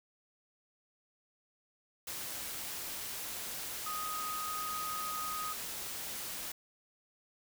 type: tone in noise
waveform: sine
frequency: 1249 Hz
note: D#6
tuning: 6 cents sharp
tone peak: -37 dBFS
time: 3.86-5.53 s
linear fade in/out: 5 ms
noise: white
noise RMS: -41 dBFS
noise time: 2.07-6.52 s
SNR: +1 dB
effects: none